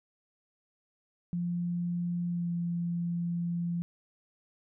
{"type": "tone with pitch glide", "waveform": "sine", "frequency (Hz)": [174.1, 171.9], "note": ["F3", "F3"], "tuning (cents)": [-5, -27], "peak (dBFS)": -29, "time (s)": [1.33, 3.82], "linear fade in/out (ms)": 0, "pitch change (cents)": -22, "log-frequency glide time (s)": [2.29, 2.5], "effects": []}